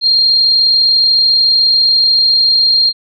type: tone with amplitude modulation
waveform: sine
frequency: 4209 Hz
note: C8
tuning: 9 cents sharp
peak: -6 dBFS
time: 0.01-2.93 s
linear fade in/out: 50 ms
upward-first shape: sine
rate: 40.1 Hz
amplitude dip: 25%
effects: none